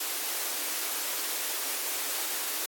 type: high-pass noise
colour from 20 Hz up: white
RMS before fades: -32 dBFS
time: 0-2.66 s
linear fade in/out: 5 ms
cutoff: 270 Hz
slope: 96 dB/octave
effects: AAC 64 kbps